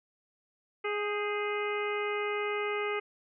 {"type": "harmonic tone with a mistuned harmonic", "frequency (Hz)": 415.3, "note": "G#4", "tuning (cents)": 0, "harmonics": [1, 2, 3, 4, 5, 6, 7], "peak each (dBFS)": [-32, -41, -37, -44, -37, -41, -46], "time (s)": [0.84, 3], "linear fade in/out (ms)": 10, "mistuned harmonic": 4, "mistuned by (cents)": -76, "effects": []}